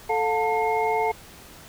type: tone cluster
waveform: sine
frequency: 439.5 / 713 / 892 / 2148 Hz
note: A4 / F5 / A5 / C7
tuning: -2 / +36 / +23 / +45 cents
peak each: -25 / -27 / -24 / -31 dBFS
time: 0.09-1.12 s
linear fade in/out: 10 ms
effects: pink hiss -46 dBFS RMS until 1.68 s